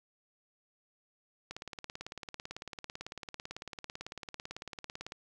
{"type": "click train", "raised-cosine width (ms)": 0.2, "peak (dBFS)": -24, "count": 66, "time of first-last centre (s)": [1.51, 5.121], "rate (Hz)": 18, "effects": []}